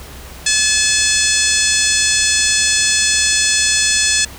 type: harmonic tone with a mistuned harmonic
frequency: 860 Hz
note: A5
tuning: 40 cents flat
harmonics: 2 / 3 / 4 / 5 / 6 / 7 / 8 / 9 / 10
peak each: -21 / -21 / -21 / -21 / -21 / -21 / -21 / -21 / -21 dBFS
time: 0.46-4.25 s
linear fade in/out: 5 ms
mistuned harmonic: 7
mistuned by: +21 cents
effects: added 65 Hz sine -36 dBFS peak until 4.38 s + pink hiss -36 dBFS RMS until 4.38 s